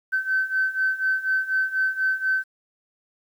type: beating tone pair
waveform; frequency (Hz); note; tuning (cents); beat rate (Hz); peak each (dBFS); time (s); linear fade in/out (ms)
sine; 1533 / 1537.1; G6 / G6; -39 / -34; 4.1; -25 / -22; 0.12-2.44; 20
effects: tanh soft clip ceiling -13 dBFS + 9-bit